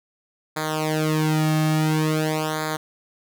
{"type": "tone with flanger", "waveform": "sawtooth", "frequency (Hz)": 155.56, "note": "D#3", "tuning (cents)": 0, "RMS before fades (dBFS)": -22, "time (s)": [0.56, 2.77], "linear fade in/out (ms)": 10, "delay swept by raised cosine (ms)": [0.35, 2.05], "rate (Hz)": 0.48, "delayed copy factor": -1, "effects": []}